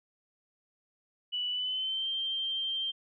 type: tone with pitch glide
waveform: sine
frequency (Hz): 2960 to 3154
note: F#7 to G7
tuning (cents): 0 to +10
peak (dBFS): -30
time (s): 1.32-2.92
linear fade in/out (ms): 20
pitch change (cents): +110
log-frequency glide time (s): 1.5-2.1
effects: none